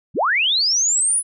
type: linear sweep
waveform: sine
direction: up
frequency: 81 to 10120 Hz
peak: -15 dBFS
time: 0.14-1.23 s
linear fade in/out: 50 ms
effects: none